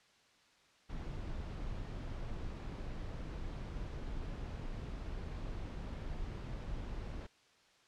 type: noise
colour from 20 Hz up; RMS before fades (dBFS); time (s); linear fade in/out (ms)
brown; -42; 0.89-7.27; 10
effects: white hiss -67 dBFS RMS until 7.87 s + low-pass 5000 Hz 12 dB/octave